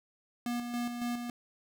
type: tone with tremolo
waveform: square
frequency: 240.3 Hz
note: B3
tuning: 47 cents flat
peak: -32 dBFS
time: 0.46-1.3 s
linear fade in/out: 2 ms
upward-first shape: square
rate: 3.6 Hz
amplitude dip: 45%
effects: none